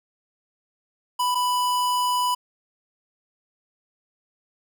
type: tone pair in turn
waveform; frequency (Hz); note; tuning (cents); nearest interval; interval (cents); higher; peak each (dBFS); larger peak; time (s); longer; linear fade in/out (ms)
square; 991 / 991; B5 / B5; +6 / +6; unison; 0; neither; -21; neither; 1.19-1.35 / 1.35-2.35; second; 10
effects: none